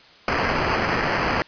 white noise with sample-and-hold, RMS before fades -22 dBFS, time 0.28-1.42 s, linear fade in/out 0 ms, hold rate 3675 Hz, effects white hiss -49 dBFS RMS until 1.47 s + resampled to 11025 Hz

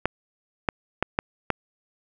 clicks, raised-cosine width 0.5 ms, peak -6 dBFS, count 5, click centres 0.056 / 0.688 / 1.026 / 1.189 / 1.503 s, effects none

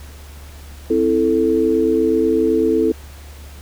sine chord, A minor, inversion first, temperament equal, 261.6 / 329.6 / 440 Hz, C4 / E4 / A4, 0 / 0 / 0 cents, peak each -20 / -17 / -16 dBFS, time 0.9-2.92 s, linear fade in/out 5 ms, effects added 72 Hz sine -35 dBFS peak until 3.61 s + pink hiss -43 dBFS RMS until 3.61 s

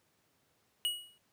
square tone with exponential decay, 2908 Hz, F#7, 31 cents flat, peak -28 dBFS, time 0.85-1.18 s, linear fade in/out 0 ms, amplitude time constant 71 ms, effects pink hiss -73 dBFS RMS until 1.32 s + high-pass 100 Hz 12 dB/octave

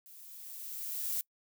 violet noise with level ramp, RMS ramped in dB -54 to -33 dBFS, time 0.06-1.21 s, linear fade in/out 0 ms, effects noise-tail reverb RT60 0.1 s tail -25 dB re dry

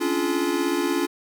square tone cluster, 272 / 288.4 / 345.5 / 424.5 Hz, C#4 / D4 / F4 / G#4, -33 / -31 / -19 / +38 cents, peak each -31 / -27 / -25 / -31 dBFS, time 0-1.07 s, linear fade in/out 20 ms, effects none

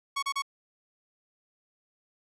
sawtooth tone bursts, 1111 Hz, C#6, 4 cents sharp, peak -24 dBFS, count 3, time 0.16-0.422 s, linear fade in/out 10 ms, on 66 ms, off 32 ms, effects low-pass 9000 Hz 12 dB/octave

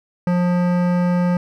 sine tone with hard clipping, 177.4 Hz, F3, 27 cents sharp, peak -17 dBFS, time 0.27-1.37 s, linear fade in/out 2 ms, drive 16 dB, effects none

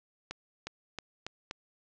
accelerating click train, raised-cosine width 0.2 ms, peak -20 dBFS, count 5, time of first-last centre 0.31-1.511 s, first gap 360 ms, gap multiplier 0.88, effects low-pass 7000 Hz 12 dB/octave

